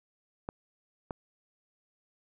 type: clicks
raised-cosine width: 1 ms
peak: -21 dBFS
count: 2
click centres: 0.489 / 1.108 s
effects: none